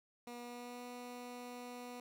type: tone with pitch glide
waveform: 15% pulse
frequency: 241.1 to 245.2 Hz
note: B3 to B3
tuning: -41 to -12 cents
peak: -40 dBFS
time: 0.27-2 s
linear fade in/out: 2 ms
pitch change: +29 cents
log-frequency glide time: 0.39-0.84 s
effects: none